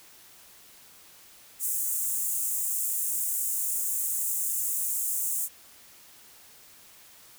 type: high-pass noise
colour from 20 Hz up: pink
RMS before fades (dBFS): -29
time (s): 1.59-5.49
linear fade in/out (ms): 50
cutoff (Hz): 7200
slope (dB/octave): 48
effects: white hiss -53 dBFS RMS until 7.38 s